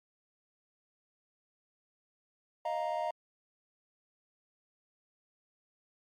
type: chord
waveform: triangle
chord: Eb suspended second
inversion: none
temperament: just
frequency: 622.3 / 700 / 933.4 Hz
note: Eb5 / F5 / Bb5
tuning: 0 / +4 / +2 cents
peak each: -34 / -34 / -35 dBFS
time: 2.65-3.11 s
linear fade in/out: 5 ms
effects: Opus 48 kbps